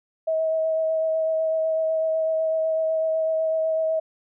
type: tone with vibrato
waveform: sine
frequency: 640 Hz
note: D#5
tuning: 49 cents sharp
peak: -20 dBFS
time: 0.27-4 s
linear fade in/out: 10 ms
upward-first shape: sine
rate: 8 Hz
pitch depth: 13 cents each way
effects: none